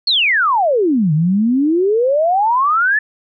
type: exponential two-way sweep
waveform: sine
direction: down then up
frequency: 4430 to 147.3 to 1781 Hz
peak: -11 dBFS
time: 0.07-2.99 s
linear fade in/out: 5 ms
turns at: 1.13 s
effects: none